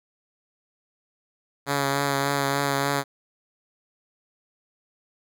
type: tone with vibrato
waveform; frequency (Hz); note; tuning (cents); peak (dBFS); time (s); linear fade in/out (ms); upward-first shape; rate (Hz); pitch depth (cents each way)
5% pulse; 140; C#3; +18; -11; 1.66-3.04; 50; triangle; 3.4; 25
effects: none